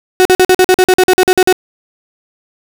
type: tone bursts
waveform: 35% pulse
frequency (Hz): 370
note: F#4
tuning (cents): 0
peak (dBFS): -3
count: 14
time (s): 0.2-1.526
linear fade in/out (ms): 0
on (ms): 52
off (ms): 46
effects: none